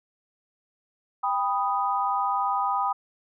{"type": "chord", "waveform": "sine", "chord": "G augmented", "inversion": "none", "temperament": "equal with one note detuned", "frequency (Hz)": [794.5, 987.8, 1244.5], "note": ["G5", "B5", "D#6"], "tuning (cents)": [23, 0, 0], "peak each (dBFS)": -27, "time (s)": [1.23, 2.93], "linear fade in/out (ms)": 10, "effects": []}